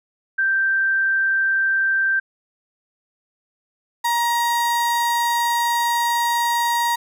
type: tone pair in turn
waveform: sine / 35% pulse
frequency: 1568 / 944.3 Hz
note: G6 / A#5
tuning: 0 / +22 cents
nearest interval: major sixth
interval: 878 cents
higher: first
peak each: -16 dBFS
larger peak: neither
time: 0.38-2.2 / 4.04-6.96 s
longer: second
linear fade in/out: 10 ms
effects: none